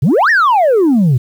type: exponential two-way sweep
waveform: sine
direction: up then down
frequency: 115.7 to 1914 to 115.7 Hz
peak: -5 dBFS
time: 0.02-1.18 s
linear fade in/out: 10 ms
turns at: 0.3 s
effects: tanh soft clip ceiling -6 dBFS + 7-bit